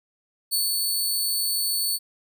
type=tone with ADSR envelope; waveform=15% pulse; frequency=4453 Hz; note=C#8; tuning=7 cents sharp; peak=-14 dBFS; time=0.51-1.99 s; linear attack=27 ms; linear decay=160 ms; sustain=-2 dB; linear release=42 ms; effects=none